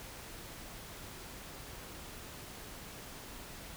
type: silence
effects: pink hiss -48 dBFS RMS until 3.76 s